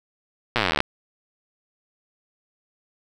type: slowing click train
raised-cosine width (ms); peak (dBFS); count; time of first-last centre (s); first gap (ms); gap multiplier
0.3; -4; 23; 0.56-0.804; 8; 1.03
effects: 7-bit